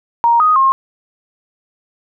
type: tone with pitch steps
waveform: sine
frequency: 937 / 1247 / 1070 Hz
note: A#5 / D#6 / C6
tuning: +9 / +3 / +38 cents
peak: -8 dBFS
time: 0.24-0.72 s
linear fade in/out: 0 ms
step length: 160 ms
effects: none

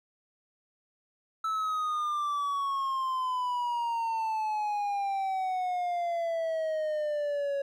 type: exponential sweep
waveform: triangle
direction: down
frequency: 1316 to 555 Hz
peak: -26 dBFS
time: 1.44-7.62 s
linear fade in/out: 5 ms
effects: none

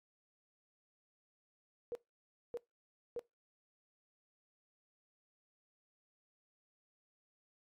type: tone bursts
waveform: sine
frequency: 476.9 Hz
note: A#4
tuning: 39 cents sharp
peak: -37 dBFS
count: 3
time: 1.92-3.193 s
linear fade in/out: 0 ms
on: 31 ms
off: 590 ms
effects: noise-tail reverb RT60 0.2 s tail -21 dB re dry + MP3 64 kbps

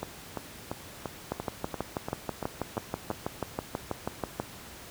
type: two click trains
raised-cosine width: 1 ms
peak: -15 / -18 dBFS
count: 20 / 10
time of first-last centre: 1.32-4.399 / 0.03-3.112 s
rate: 6.17 / 2.92 Hz
effects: pink hiss -46 dBFS RMS until 4.9 s + high-pass 60 Hz 12 dB/octave

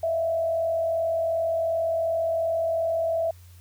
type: tone with frequency modulation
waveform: sine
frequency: 659.3 Hz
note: E5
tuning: in tune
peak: -22 dBFS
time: 0.03-3.31 s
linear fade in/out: 5 ms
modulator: 42.7 Hz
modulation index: 0.46
effects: added 88 Hz sine -46 dBFS peak until 3.6 s + white hiss -58 dBFS RMS until 3.6 s

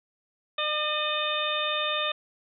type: harmonic tone with a mistuned harmonic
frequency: 604 Hz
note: D5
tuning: 48 cents sharp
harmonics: 1 / 2 / 3 / 4 / 5 / 6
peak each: -32 / -31 / -36 / -33 / -36 / -30 dBFS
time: 0.58-2.12 s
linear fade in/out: 5 ms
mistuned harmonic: 4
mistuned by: +62 cents
effects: none

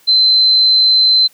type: tone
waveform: sine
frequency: 4076 Hz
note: C8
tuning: 46 cents flat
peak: -7 dBFS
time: 0.07-1.28 s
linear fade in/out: 20 ms
effects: white hiss -50 dBFS RMS until 1.33 s + high-pass 150 Hz 12 dB/octave

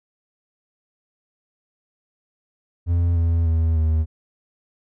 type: tone with pitch steps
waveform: triangle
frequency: 85.9 / 83.6 / 81.36 / 79.18 Hz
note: F2 / E2 / E2 / D#2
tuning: -28 / +25 / -22 / +31 cents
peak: -14 dBFS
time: 2.86-4.06 s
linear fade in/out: 50 ms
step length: 300 ms
effects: none

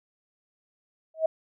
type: tone with exponential growth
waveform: sine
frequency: 640 Hz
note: D#5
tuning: 49 cents sharp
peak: -16 dBFS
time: 1.14-1.26 s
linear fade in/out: 5 ms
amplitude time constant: 26 ms
effects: none

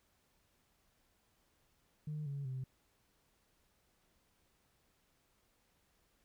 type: tone with pitch steps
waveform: sine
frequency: 151.5 / 140.54 / 130.37 Hz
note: D#3 / C#3 / C3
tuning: -46 / +24 / -6 cents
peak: -37 dBFS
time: 2.07-2.64 s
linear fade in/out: 5 ms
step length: 190 ms
effects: tanh soft clip ceiling -35 dBFS + pink hiss -75 dBFS RMS until 6.24 s

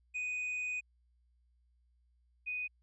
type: tone pair in turn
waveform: triangle / sine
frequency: 2489 / 2489 Hz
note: D#7 / D#7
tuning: 0 / 0 cents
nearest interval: unison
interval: 0 cents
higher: neither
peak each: -33 / -35 dBFS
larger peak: first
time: 0.14-0.81 / 2.46-2.68 s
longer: first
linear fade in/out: 20 ms
effects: added 60 Hz sine -68 dBFS peak until 2.82 s + resampled to 24000 Hz

